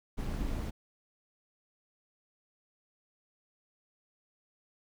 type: noise with amplitude modulation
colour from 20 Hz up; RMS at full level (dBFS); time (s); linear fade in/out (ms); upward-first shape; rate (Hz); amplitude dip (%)
brown; -32; 0.17-0.71; 20; sine; 244; 55
effects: none